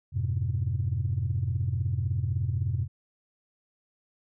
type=tone cluster; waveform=sine; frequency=88.8 / 104.8 / 128.4 Hz; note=F2 / G#2 / C3; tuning=+29 / +16 / -32 cents; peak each=-29 dBFS; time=0.12-2.88 s; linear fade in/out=50 ms; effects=tanh soft clip ceiling -18 dBFS